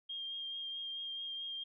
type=tone with vibrato; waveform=sine; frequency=3216 Hz; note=G7; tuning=44 cents sharp; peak=-39 dBFS; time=0.09-1.64 s; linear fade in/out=10 ms; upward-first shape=triangle; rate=4.6 Hz; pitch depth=20 cents each way; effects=none